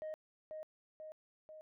sine tone with echo, 622.3 Hz, D#5, in tune, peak -38 dBFS, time 0.02-0.14 s, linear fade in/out 0 ms, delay 490 ms, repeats 3, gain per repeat -4 dB, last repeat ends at 1.61 s, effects tanh soft clip ceiling -39 dBFS

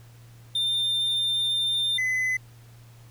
triangle tone pair in turn, 3603 / 2022 Hz, A7 / B6, +40 / +40 cents, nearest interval minor seventh, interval 1000 cents, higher first, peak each -21 dBFS, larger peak neither, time 0.55-1.98 / 1.98-2.37 s, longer first, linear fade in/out 5 ms, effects added 117 Hz sine -47 dBFS peak until 3.1 s + pink hiss -57 dBFS RMS until 3.1 s

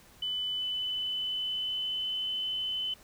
sine tone with pitch glide, 3000 to 3031 Hz, F#7 to F#7, +23 to +41 cents, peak -30 dBFS, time 0.22-2.94 s, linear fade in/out 5 ms, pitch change +18 cents, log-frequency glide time 0.54-2.24 s, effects pink hiss -57 dBFS RMS until 3.03 s

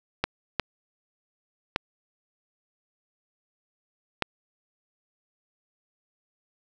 clicks, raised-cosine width 0.3 ms, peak -7 dBFS, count 4, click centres 0.24 / 0.597 / 1.761 / 4.223 s, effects none

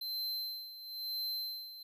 square tone with tremolo, 4100 Hz, C8, 36 cents flat, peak -35 dBFS, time 0.01-1.83 s, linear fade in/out 5 ms, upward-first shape sine, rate 1 Hz, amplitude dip 75%, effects none

